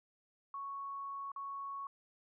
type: tone with dropouts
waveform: sine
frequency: 1108.7 Hz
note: C#6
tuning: in tune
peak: -40 dBFS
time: 0.54-1.87 s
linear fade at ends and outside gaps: 2 ms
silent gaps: 1.318-1.361 s
effects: none